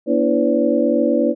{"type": "tone cluster", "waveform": "sine", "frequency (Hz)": [238.1, 289.2, 332.2, 503, 571], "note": ["A#3", "D4", "E4", "B4", "D5"], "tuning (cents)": [37, -27, 13, 32, -49], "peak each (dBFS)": -20, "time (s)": [0.06, 1.35], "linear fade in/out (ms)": 50, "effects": []}